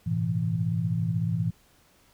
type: tone cluster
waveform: sine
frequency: 98.8 / 111.4 / 127.7 / 165.7 Hz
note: G2 / A2 / C3 / E3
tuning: +14 / +22 / -42 / +9 cents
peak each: -36 / -28 / -33 / -27 dBFS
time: 0.06-1.51 s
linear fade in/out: 10 ms
effects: pink hiss -61 dBFS RMS until 2.13 s